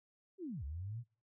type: linear two-way sweep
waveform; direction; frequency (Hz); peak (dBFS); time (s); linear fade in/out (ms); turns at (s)
sine; down then up; 400 to 65.7 to 124.7; -40; 0.38-1.04; 50; 0.64
effects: noise-tail reverb RT60 0.4 s tail -24 dB re dry